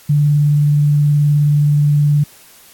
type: tone with vibrato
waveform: sine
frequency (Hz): 146.83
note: D3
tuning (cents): 0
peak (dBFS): -9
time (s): 0.09-2.24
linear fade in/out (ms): 10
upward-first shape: triangle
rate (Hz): 19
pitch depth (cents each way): 26
effects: white hiss -44 dBFS RMS until 2.73 s + AAC 64 kbps